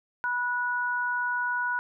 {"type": "tone pair together", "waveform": "sine", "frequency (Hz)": [979, 1466.8], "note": ["B5", "F#6"], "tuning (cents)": [-15, -15], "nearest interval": "perfect fifth", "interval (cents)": 700, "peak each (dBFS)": [-30, -27], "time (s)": [0.24, 1.79], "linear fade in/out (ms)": 0, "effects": []}